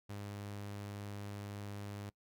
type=tone; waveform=sawtooth; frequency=101.8 Hz; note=G#2; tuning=34 cents flat; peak=-39 dBFS; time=0.09-2.1 s; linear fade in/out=10 ms; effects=noise-tail reverb RT60 0.1 s tail -23 dB re dry